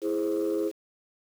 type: chord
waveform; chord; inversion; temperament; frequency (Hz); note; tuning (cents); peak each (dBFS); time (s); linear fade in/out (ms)
sine; E augmented; none; equal; 329.6 / 415.3 / 523.3; E4 / G#4 / B#4; 0 / 0 / 0; -27 / -27 / -31; 0.01-0.72; 50
effects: tanh soft clip ceiling -20 dBFS + 8-bit